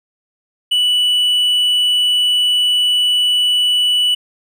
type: tone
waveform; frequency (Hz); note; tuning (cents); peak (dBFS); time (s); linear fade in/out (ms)
triangle; 2960; F#7; 0; -10; 0.71-4.15; 10
effects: none